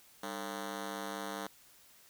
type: ring-modulated tone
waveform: 10% pulse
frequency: 249.4 Hz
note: B3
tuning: 17 cents sharp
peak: -27 dBFS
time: 0.23-1.47 s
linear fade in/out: 5 ms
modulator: 52.4 Hz
effects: white hiss -61 dBFS RMS until 2.09 s